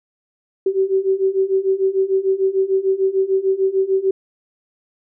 sine beating tone pair, 380.2 / 386.9 Hz, F#4 / G4, +47 / -23 cents, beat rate 6.7 Hz, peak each -19 / -17 dBFS, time 0.66-4.11 s, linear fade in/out 5 ms, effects none

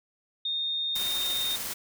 sine tone, 3672 Hz, A#7, 27 cents flat, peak -27 dBFS, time 0.45-1.56 s, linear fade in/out 5 ms
white noise with tremolo, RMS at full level -33 dBFS, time 0.95-1.74 s, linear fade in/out 10 ms, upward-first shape triangle, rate 20 Hz, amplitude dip 30%
effects none

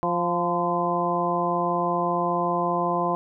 harmonic tone with a mistuned harmonic, 174.8 Hz, F3, 2 cents sharp, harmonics 1 / 2 / 3 / 4 / 5 / 6, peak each -30 / -29 / -30 / -27 / -31 / -26 dBFS, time 0.03-3.15 s, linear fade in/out 0 ms, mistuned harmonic 6, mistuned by -36 cents, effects none

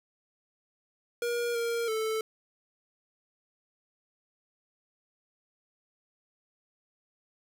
square tone with pitch steps, 475.7 / 466.5 / 439.6 Hz, A#4 / A#4 / A4, +35 / +1 / -2 cents, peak -29 dBFS, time 1.22-2.21 s, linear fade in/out 2 ms, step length 330 ms, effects none

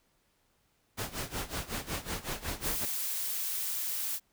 pink noise with tremolo, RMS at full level -34 dBFS, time 0.97-2.86 s, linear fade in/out 20 ms, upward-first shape sine, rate 5.4 Hz, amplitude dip 85%
blue noise, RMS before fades -34 dBFS, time 2.61-4.2 s, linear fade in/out 50 ms
effects pink hiss -72 dBFS RMS until 4.32 s

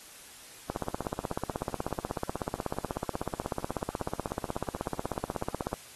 click train, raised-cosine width 1 ms, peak -17 dBFS, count 83, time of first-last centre 0.7-5.731 s, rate 16.3 Hz, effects white hiss -50 dBFS RMS until 5.95 s + AAC 32 kbps

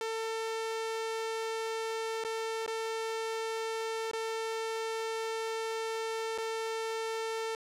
sawtooth tone with dropouts, 447.9 Hz, A4, 31 cents sharp, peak -29 dBFS, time 0.01-7.55 s, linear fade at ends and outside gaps 1 ms, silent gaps 2.238-2.248 / 2.663-2.677 / 4.113-4.133 / 6.378-6.384 s, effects low-pass 9000 Hz 12 dB/octave

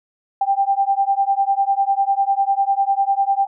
sine beating tone pair, 784 / 794 Hz, G5 / G5, 0 / +22 cents, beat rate 10 Hz, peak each -18 dBFS, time 0.41-3.47 s, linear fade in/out 5 ms, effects none

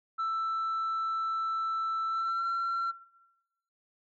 sine tone with pitch glide, 1326 to 1359.3 Hz, E6 to F6, +10 to -47 cents, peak -26 dBFS, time 0.18-2.92 s, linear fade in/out 20 ms, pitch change +43 cents, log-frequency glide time 2.07-2.45 s, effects noise-tail reverb RT60 1.0 s tail -20 dB re dry + tanh soft clip ceiling -27 dBFS

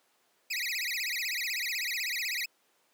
25% pulse tone with vibrato, 2222 Hz, C#7, 4 cents sharp, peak -27 dBFS, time 0.5-2.46 s, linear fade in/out 10 ms, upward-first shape sine, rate 16 Hz, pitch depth 280 cents each way, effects pink hiss -69 dBFS RMS until 2.93 s + high-pass 400 Hz 12 dB/octave

